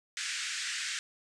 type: band-pass noise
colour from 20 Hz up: pink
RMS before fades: -36 dBFS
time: 0.17-0.99 s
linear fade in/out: 0 ms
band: 1500 to 8500 Hz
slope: 48 dB/octave
effects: none